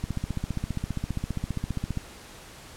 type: click train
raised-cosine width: 5 ms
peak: -16 dBFS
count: 30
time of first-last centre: 0.04-1.973 s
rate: 15 Hz
effects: pink hiss -46 dBFS RMS until 2.76 s + low-pass 11000 Hz 12 dB/octave